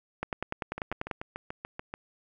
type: two click trains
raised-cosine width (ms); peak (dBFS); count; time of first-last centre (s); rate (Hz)
0.5; -16 / -21; 10 / 9; 0.23-1.112 / 0.78-1.939; 10.2 / 6.9
effects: none